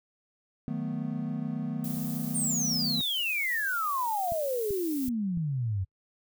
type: chord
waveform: triangle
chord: B dominant seventh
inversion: first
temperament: equal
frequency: 155.56 / 185 / 220 / 246.9 Hz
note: D#3 / F#3 / A3 / B3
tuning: 0 / 0 / 0 / 0 cents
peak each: -33 / -37 / -33 / -33 dBFS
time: 0.68-3.01 s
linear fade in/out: 0 ms
type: noise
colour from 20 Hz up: violet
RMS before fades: -40 dBFS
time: 1.84-5.09 s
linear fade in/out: 2 ms
type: exponential sweep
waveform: sine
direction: down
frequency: 9080 to 90.2 Hz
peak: -27 dBFS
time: 2.34-5.85 s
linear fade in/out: 20 ms
type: clicks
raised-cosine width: 5 ms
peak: -28 dBFS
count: 4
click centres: 4.321 / 4.707 / 5.083 / 5.374 s
effects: noise-tail reverb RT60 0.1 s tail -25 dB re dry